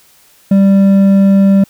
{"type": "tone with hard clipping", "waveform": "sine", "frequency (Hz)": 196, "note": "G3", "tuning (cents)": 0, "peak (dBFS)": -6, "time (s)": [0.51, 1.64], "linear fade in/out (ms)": 5, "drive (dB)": 5, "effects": ["white hiss -47 dBFS RMS until 1.69 s"]}